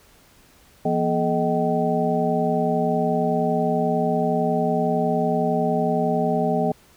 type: tone cluster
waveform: sine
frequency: 169.5 / 240.4 / 427.6 / 622 / 767 Hz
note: E3 / B3 / A4 / D#5 / G5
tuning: +49 / -46 / -49 / -1 / -38 cents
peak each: -25 dBFS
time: 0.85-6.72 s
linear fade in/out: 5 ms
effects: pink hiss -54 dBFS RMS until 6.96 s